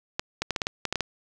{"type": "clicks", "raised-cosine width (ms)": 0.2, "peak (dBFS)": -9, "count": 10, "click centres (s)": [0.195, 0.42, 0.507, 0.562, 0.618, 0.669, 0.853, 0.926, 0.957, 1.007], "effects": []}